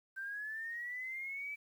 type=linear sweep; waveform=sine; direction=up; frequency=1552 to 2319 Hz; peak=-39 dBFS; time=0.16-1.56 s; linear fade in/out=20 ms; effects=11-bit